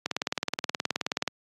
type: click train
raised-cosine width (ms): 0.2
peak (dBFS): -9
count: 24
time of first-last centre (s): 0.06-1.277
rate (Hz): 18.9
effects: high-pass 150 Hz 12 dB/octave + AAC 32 kbps